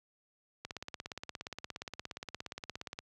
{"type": "click train", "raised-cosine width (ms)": 0.2, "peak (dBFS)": -23, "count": 41, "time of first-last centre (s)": [0.65, 2.989], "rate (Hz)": 17.1, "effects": ["high-pass 60 Hz 12 dB/octave"]}